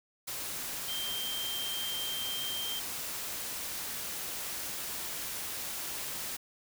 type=tone in noise; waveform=sine; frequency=3158 Hz; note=G7; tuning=12 cents sharp; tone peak=-35 dBFS; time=0.88-2.8 s; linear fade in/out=10 ms; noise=white; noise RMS=-38 dBFS; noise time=0.27-6.37 s; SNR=0 dB; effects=none